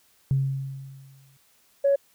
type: tone with exponential decay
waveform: sine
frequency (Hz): 135.5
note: C#3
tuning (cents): -39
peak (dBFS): -17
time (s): 0.31-1.37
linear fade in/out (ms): 0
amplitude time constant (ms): 230
type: tone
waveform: sine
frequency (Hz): 558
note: C#5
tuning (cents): +11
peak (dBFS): -16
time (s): 1.84-1.96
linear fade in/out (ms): 10
effects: tanh soft clip ceiling -13 dBFS + white hiss -62 dBFS RMS until 2.14 s